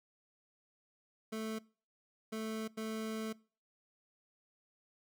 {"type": "tone bursts at uneven times", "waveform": "25% pulse", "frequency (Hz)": 220, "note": "A3", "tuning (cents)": 0, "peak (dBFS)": -34, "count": 3, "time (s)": [[1.32, 1.59], [2.32, 2.68], [2.77, 3.33]], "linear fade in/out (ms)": 10, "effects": ["noise-tail reverb RT60 0.4 s tail -23 dB re dry"]}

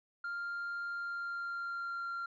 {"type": "tone with pitch glide", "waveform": "sine", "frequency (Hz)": [1396.9, 1381.7], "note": ["F6", "F6"], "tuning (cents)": [0, -19], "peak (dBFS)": -34, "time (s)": [0.24, 2.26], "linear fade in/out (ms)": 5, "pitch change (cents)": -19, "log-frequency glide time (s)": [0.86, 2.12], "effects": ["tanh soft clip ceiling -35 dBFS"]}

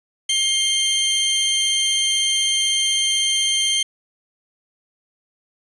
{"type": "tone pair together", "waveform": "sawtooth", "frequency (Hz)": [2126, 3158], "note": ["C7", "G7"], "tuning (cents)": [27, 12], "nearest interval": "perfect fifth", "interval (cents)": 685, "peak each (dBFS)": [-23, -14], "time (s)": [0.29, 3.83], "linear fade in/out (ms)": 5, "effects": ["resampled to 24000 Hz", "8-bit"]}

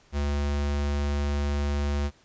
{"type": "tone", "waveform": "square", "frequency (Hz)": 72, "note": "D2", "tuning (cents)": -34, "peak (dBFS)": -25, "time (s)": [0.12, 2.11], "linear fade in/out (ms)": 50, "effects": ["pink hiss -59 dBFS RMS until 2.24 s", "resampled to 16000 Hz"]}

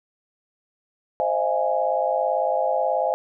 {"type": "chord", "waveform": "sine", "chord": "F minor seventh", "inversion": "second", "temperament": "equal with one note detuned", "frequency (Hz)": [523.3, 622.3, 680.5, 830.6], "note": ["C5", "Eb5", "F5", "Ab5"], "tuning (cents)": [0, 0, -45, 0], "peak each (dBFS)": -25, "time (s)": [1.2, 3.14], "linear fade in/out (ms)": 0, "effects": []}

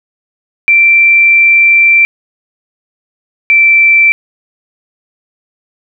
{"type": "tone pair in turn", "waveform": "sine", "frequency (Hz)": [2349, 2337], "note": ["D7", "D7"], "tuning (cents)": [0, -9], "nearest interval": "unison", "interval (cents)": 9, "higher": "first", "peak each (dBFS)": -3, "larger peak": "neither", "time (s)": [[0.68, 2.05], [3.5, 4.12]], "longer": "first", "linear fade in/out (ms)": 0, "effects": []}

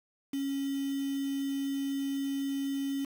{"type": "tone with quantisation", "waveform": "sine", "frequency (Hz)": 275.6, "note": "C#4", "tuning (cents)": -10, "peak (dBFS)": -30, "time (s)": [0.33, 3.05], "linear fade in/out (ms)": 5, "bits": 7, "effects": []}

